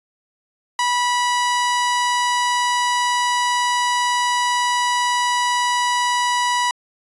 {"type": "tone", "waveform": "sawtooth", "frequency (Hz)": 978, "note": "B5", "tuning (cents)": -17, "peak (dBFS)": -13, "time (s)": [0.79, 6.71], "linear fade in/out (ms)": 2, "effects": ["resampled to 22050 Hz"]}